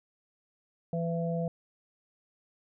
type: harmonic tone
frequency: 167.7 Hz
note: E3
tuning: 30 cents sharp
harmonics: 1 / 3 / 4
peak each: -30 / -35 / -36 dBFS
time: 0.93-1.48 s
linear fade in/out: 2 ms
effects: none